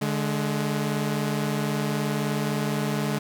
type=tone pair together; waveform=sawtooth; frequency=146.83 / 210.6 Hz; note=D3 / G#3; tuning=0 / +24 cents; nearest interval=tritone; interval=624 cents; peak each=-23 dBFS; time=0.01-3.19 s; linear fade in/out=10 ms; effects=none